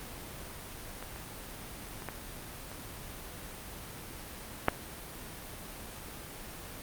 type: clicks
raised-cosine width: 0.5 ms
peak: -25 / -27 / -26 / -21 / -29 / -7 dBFS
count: 6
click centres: 1.026 / 1.161 / 2.022 / 2.087 / 2.716 / 4.684 s
effects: pink hiss -44 dBFS RMS until 6.82 s + Opus 32 kbps